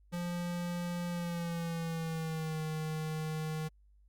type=tone with pitch glide; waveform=square; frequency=174.61 to 156.46 Hz; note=F3 to D#3; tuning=0 to +10 cents; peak=-35 dBFS; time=0.12-3.69 s; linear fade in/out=20 ms; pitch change=-190 cents; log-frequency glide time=1.09-2.62 s; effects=added 50 Hz sine -60 dBFS peak until 4.08 s + Opus 48 kbps